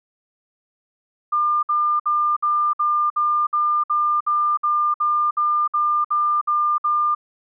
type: tone bursts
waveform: sine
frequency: 1200 Hz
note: D6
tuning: 37 cents sharp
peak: -16 dBFS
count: 16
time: 1.32-7.15 s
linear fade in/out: 10 ms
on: 310 ms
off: 58 ms
effects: none